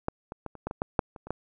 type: clicks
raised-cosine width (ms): 1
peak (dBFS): -13 / -23 / -21 / -30 / -17 / -20 / -13 / -7 / -28 / -28 / -15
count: 11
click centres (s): 0.084 / 0.321 / 0.463 / 0.553 / 0.67 / 0.711 / 0.819 / 0.992 / 1.162 / 1.27 / 1.306
effects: none